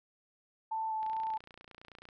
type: tone with vibrato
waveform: sine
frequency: 880 Hz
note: A5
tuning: in tune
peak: -32 dBFS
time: 0.71-1.38 s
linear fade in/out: 10 ms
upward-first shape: square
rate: 2.5 Hz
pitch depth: 11 cents each way
type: click train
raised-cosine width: 0.3 ms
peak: -35 dBFS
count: 32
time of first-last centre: 1.03-2.088 s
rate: 29.3 Hz
effects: none